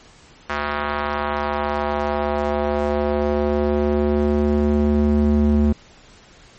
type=tone with band-pass filter sweep; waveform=square; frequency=73.4 Hz; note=D2; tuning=in tune; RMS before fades=-19 dBFS; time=0.49-5.73 s; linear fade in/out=10 ms; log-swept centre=1400 to 200 Hz; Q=1.4; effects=pink hiss -48 dBFS RMS until 6.58 s + MP3 32 kbps